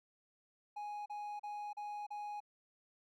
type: tone bursts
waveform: triangle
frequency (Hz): 830.6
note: G#5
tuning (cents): 0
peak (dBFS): -39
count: 5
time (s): 0.76-2.404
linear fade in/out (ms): 10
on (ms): 300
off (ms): 36
effects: none